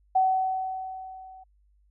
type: tone with level ramp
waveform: sine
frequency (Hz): 755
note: F#5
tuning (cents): +35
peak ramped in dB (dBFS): -17 to -45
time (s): 0.15-1.44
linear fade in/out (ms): 10
effects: added 50 Hz sine -60 dBFS peak until 1.9 s